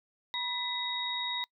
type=tone cluster; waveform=sine; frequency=971 / 2003 / 3774 Hz; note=B5 / B6 / A#7; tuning=-30 / +24 / +21 cents; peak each=-38 / -39 / -33 dBFS; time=0.34-1.44 s; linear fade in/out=0 ms; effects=noise-tail reverb RT60 0.1 s tail -25 dB re dry